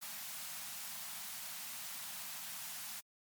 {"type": "band-stop noise", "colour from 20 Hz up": "white", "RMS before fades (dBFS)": -45, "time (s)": [0.01, 3.01], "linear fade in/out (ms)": 20, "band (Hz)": [240, 630], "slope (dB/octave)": 48, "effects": ["high-pass 150 Hz 12 dB/octave", "MP3 96 kbps"]}